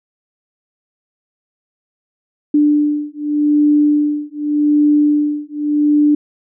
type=beating tone pair; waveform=sine; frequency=295.6 / 296.45 Hz; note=D4 / D4; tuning=+11 / +16 cents; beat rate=0.85 Hz; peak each=-14 dBFS; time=2.54-6.15 s; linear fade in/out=5 ms; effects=none